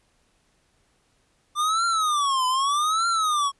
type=tone with vibrato; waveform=square; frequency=1181 Hz; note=D6; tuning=9 cents sharp; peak=-21 dBFS; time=1.55-3.52 s; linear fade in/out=50 ms; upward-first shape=triangle; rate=0.82 Hz; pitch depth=280 cents each way; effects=pink hiss -66 dBFS RMS until 3.59 s + resampled to 24000 Hz